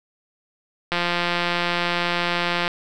click train, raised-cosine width 0.3 ms, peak -6 dBFS, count 307, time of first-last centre 0.92-2.679 s, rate 174 Hz, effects none

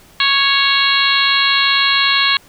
harmonic tone with a mistuned harmonic, 554 Hz, C#5, 1 cent flat, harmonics 2 / 3 / 4 / 5 / 6 / 7 / 8, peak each -19 / -19 / -19 / -19 / -19 / -19 / -19 dBFS, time 0.2-2.37 s, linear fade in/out 2 ms, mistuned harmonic 8, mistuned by -77 cents, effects pink hiss -46 dBFS RMS until 2.48 s

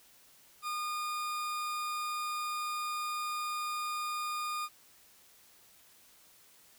40% pulse tone, 1219 Hz, D#6, 36 cents flat, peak -33 dBFS, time 0.62-4.69 s, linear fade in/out 50 ms, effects white hiss -61 dBFS RMS until 6.78 s

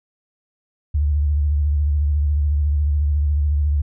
sine tone with vibrato, 73.42 Hz, D2, in tune, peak -15 dBFS, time 0.94-3.82 s, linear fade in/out 10 ms, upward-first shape sine, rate 14 Hz, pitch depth 70 cents each way, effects none

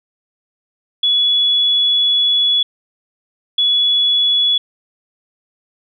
sine tone bursts at uneven times, 3397 Hz, G#7, 38 cents sharp, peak -11 dBFS, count 2, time 1.03-2.63 / 3.58-4.58 s, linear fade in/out 5 ms, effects none

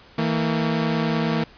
sawtooth tone pair together, 161.85 / 227.8 Hz, E3 / A#3, -31 / -40 cents, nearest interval tritone, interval 591 cents, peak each -19 dBFS, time 0.18-1.44 s, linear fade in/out 5 ms, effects pink hiss -49 dBFS RMS until 1.57 s + resampled to 11025 Hz

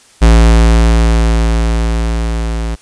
square tone with level ramp, 56.3 Hz, A1, 40 cents sharp, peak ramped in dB -3 to -16 dBFS, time 0.21-2.76 s, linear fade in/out 20 ms, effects white hiss -44 dBFS RMS until 2.81 s + resampled to 22050 Hz

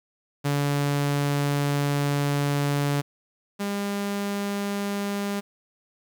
sawtooth tone pair in turn, 143.2 / 201.5 Hz, D3 / G3, -43 / +48 cents, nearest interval tritone, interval 591 cents, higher second, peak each -18 / -22 dBFS, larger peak first, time 0.44-3.02 / 3.59-5.41 s, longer first, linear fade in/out 20 ms, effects 9-bit

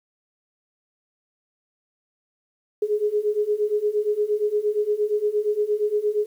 sine beating tone pair, 414.5 / 423.1 Hz, G#4 / G#4, -3 / +32 cents, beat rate 8.6 Hz, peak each -24 / -22 dBFS, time 2.82-6.26 s, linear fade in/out 5 ms, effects 9-bit

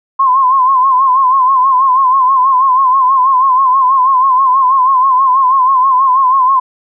sine tone with vibrato, 1046.5 Hz, C6, in tune, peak -6 dBFS, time 0.19-6.6 s, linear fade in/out 10 ms, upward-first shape sine, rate 6.2 Hz, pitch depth 79 cents each way, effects none

